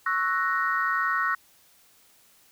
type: chord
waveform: sine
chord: F# dominant seventh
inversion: second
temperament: equal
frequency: 1108.7 / 1318.5 / 1480 / 1864.7 Hz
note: C#6 / E6 / F#6 / A#6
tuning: 0 / 0 / 0 / 0 cents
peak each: -28 dBFS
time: 0.06-1.35 s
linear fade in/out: 5 ms
effects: tanh soft clip ceiling -12 dBFS + white hiss -59 dBFS RMS until 2.51 s